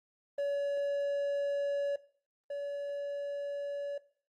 triangle tone pair in turn, 567 / 569.5 Hz, C#5 / C#5, +39 / +47 cents, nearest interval unison, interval 8 cents, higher second, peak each -28 / -33 dBFS, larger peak first, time 0.38-1.96 / 2.5-3.98 s, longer first, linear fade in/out 5 ms, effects noise-tail reverb RT60 0.5 s tail -19 dB re dry + Opus 24 kbps

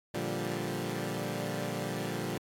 15% pulse chord, G minor seventh, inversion first, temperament equal, 116.54 / 146.83 / 174.61 / 196 Hz, Bb2 / D3 / F3 / G3, 0 / 0 / 0 / 0 cents, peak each -32 dBFS, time 0.14-2.38 s, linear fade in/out 5 ms, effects AAC 64 kbps

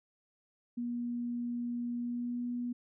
sine tone with pitch glide, 240 to 242.9 Hz, B3 to B3, -49 to -29 cents, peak -33 dBFS, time 0.77-2.73 s, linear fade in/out 10 ms, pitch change +20 cents, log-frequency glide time 1.98-2.44 s, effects none

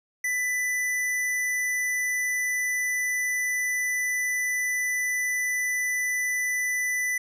square tone, 1991 Hz, B6, 14 cents sharp, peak -25 dBFS, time 0.24-7.18 s, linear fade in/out 5 ms, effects resampled to 32000 Hz

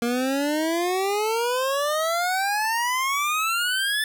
25% pulse exponential sweep, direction up, 233.1 to 1760 Hz, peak -18 dBFS, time 0.02-4.04 s, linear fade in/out 2 ms, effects none

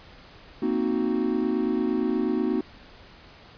triangle chord, C half-diminished seventh, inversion third, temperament equal, 233.1 / 261.6 / 311.1 / 370 Hz, Bb3 / C4 / Eb4 / Gb4, 0 / 0 / 0 / 0 cents, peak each -26 dBFS, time 0.62-2.61 s, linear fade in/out 5 ms, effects pink hiss -49 dBFS RMS until 3.57 s + resampled to 11025 Hz

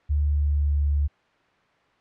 sine tone with pitch glide, 73.42 to 72.28 Hz, D2 to D2, 0 to -27 cents, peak -19 dBFS, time 0.09-1.08 s, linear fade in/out 20 ms, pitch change -27 cents, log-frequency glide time 0.19-0.83 s, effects white hiss -61 dBFS RMS until 2 s + low-pass 2000 Hz 12 dB/octave

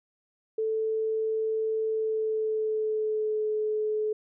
sine tone with pitch glide, 440 to 428.7 Hz, A4 to A4, 0 to -45 cents, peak -25 dBFS, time 0.58-4.13 s, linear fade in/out 5 ms, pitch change -45 cents, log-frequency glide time 1.88-3.49 s, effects none

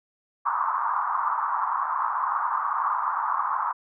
white band-pass noise, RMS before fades -26 dBFS, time 0.45-3.73 s, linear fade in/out 20 ms, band 930 to 1200 Hz, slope 48 dB/octave, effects none

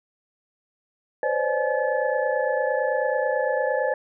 sine tone cluster, 507 / 536 / 597 / 849 / 1726 Hz, B4 / C5 / D5 / G#5 / A6, +45 / +42 / +28 / +38 / -34 cents, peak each -26 / -26 / -27 / -29 / -30 dBFS, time 1.23-3.94 s, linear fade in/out 2 ms, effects none

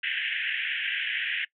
pink band-pass noise, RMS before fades -30 dBFS, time 0.03-1.45 s, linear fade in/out 5 ms, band 1600 to 3200 Hz, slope 96 dB/octave, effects noise-tail reverb RT60 0.1 s tail -21 dB re dry

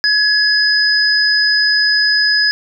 sine tone pair together, 1693 / 5019 Hz, G#6 / D#8, +33 / +14 cents, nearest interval octave + perfect fifth, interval 1881 cents, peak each -13 dBFS, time 0.04-2.51 s, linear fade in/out 0 ms, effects none

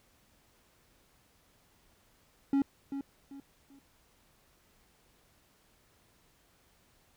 triangle tone with echo, 276.5 Hz, C#4, 4 cents flat, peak -22 dBFS, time 2.53-2.62 s, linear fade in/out 2 ms, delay 390 ms, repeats 3, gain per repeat -10 dB, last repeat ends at 3.79 s, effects pink hiss -67 dBFS RMS until 7.16 s

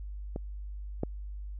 clicks, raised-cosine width 2 ms, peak -22 / -16 dBFS, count 2, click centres 0.361 / 1.034 s, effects added 50 Hz sine -37 dBFS peak until 1.59 s

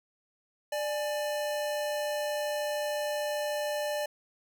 square tone pair together, 592.4 / 840 Hz, D5 / G#5, +15 / +19 cents, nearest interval tritone, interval 604 cents, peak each -31 / -39 dBFS, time 0.72-4.06 s, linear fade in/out 5 ms, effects none

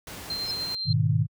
pink noise, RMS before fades -39 dBFS, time 0.07-0.75 s, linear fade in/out 2 ms
sine tone with tremolo, 4152 Hz, C8, 14 cents flat, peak -27 dBFS, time 0.3-0.93 s, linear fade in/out 2 ms, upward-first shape triangle, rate 10 Hz, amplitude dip 35%
sine tone with exponential growth, 5210 Hz, E8, 21 cents flat, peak -27 dBFS, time 0.4-0.51 s, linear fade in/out 1 ms, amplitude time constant 22 ms
sine chord, G# minor, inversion none, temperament equal, 103.83 / 123.47 / 155.56 Hz, G#2 / B2 / D#3, 0 / 0 / 0 cents, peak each -24 dBFS, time 0.85-1.27 s, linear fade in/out 50 ms
effects high-pass 60 Hz 12 dB/octave

